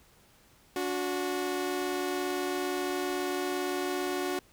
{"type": "tone pair together", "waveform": "sawtooth", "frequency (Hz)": [287.8, 365.5], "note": ["D4", "F#4"], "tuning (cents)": [-35, -21], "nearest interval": "major third", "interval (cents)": 414, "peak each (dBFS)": [-31, -27], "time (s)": [0.76, 4.39], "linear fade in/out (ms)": 2, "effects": ["pink hiss -61 dBFS RMS until 4.52 s"]}